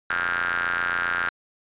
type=ring-modulated tone; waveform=sawtooth; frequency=87.31 Hz; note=F2; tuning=in tune; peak=-16 dBFS; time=0.1-1.29 s; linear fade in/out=0 ms; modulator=1500 Hz; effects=resampled to 8000 Hz